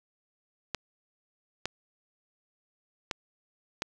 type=clicks; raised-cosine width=0.2 ms; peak=-13 dBFS; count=4; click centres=0.747 / 1.656 / 3.112 / 3.821 s; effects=none